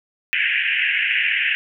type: band-pass noise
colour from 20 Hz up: white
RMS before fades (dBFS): -20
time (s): 0.33-1.55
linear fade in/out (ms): 0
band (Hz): 1600 to 2900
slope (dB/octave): 96
effects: none